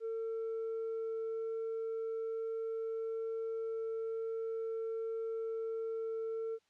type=tone with tanh clipping; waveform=sine; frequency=449.9 Hz; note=A4; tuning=39 cents sharp; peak=-36 dBFS; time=0-6.59 s; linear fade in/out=50 ms; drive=1 dB; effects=white hiss -75 dBFS RMS until 6.69 s + low-pass 5000 Hz 12 dB/octave